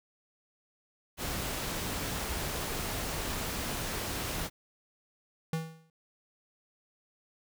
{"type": "noise", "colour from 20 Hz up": "pink", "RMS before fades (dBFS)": -35, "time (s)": [1.17, 4.5], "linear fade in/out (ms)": 50}
{"type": "tone with exponential decay", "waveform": "square", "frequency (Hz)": 161.6, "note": "E3", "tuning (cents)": -34, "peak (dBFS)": -28, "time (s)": [5.53, 5.9], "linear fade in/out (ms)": 2, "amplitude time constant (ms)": 79}
{"effects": []}